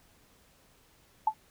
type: tone with exponential decay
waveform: sine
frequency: 869 Hz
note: A5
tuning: 22 cents flat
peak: -18 dBFS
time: 1.27-1.34 s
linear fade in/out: 5 ms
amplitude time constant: 15 ms
effects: pink hiss -63 dBFS RMS until 1.5 s